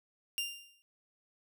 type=tone with exponential decay; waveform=sawtooth; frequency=2794 Hz; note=F7; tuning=in tune; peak=-27 dBFS; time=0.38-0.82 s; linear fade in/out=0 ms; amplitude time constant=95 ms; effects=none